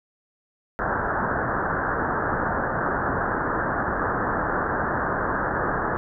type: low-pass noise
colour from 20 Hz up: white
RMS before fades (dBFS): -25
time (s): 0.79-5.97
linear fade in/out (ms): 0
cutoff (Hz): 1700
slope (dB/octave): 96
effects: none